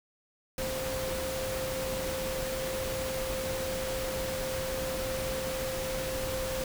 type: tone in noise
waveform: sine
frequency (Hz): 523.3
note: C5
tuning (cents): 0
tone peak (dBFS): -33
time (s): 0.58-6.64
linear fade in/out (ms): 2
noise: pink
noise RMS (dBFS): -36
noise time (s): 0.58-6.64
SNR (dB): 0
effects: none